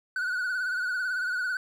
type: tone with vibrato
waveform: triangle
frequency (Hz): 1480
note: F#6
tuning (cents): 0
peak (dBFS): -25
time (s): 0.16-1.57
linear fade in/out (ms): 2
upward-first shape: sine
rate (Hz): 18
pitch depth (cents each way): 61
effects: none